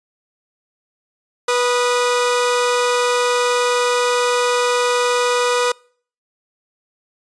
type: tone pair together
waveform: sawtooth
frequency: 489.6 / 1233.7 Hz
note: B4 / D#6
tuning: -15 / -15 cents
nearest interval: octave + major third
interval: 1600 cents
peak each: -12 / -18 dBFS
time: 1.48-5.72 s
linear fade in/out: 5 ms
effects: noise-tail reverb RT60 0.5 s tail -26 dB re dry + resampled to 22050 Hz